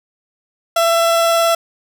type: tone with vibrato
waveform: 30% pulse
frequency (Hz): 670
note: E5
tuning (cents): +28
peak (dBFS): -9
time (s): 0.76-1.55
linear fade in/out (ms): 5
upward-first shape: sine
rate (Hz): 19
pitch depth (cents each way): 9
effects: none